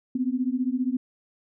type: beating tone pair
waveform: sine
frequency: 246.9 / 261.9 Hz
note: B3 / C4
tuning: 0 / +2 cents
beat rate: 15 Hz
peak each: -26 dBFS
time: 0.15-0.97 s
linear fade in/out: 5 ms
effects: none